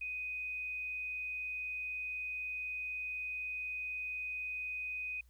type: tone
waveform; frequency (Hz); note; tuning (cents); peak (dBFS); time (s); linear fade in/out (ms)
sine; 2498; D#7; +6; -37; 0.01-5.21; 5
effects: added 60 Hz sine -60 dBFS peak until 5.29 s + white hiss -75 dBFS RMS until 5.29 s